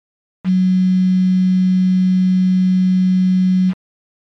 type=tone with quantisation; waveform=sine; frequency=185 Hz; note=F#3; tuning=in tune; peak=-10 dBFS; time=0.44-3.74 s; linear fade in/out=50 ms; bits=5; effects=low-pass 3000 Hz 12 dB/octave + MP3 96 kbps